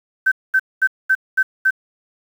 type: tone bursts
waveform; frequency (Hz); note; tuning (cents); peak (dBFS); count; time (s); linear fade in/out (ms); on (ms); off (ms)
sine; 1541; G6; -30; -11; 6; 0.26-1.708; 10; 58; 220
effects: 7-bit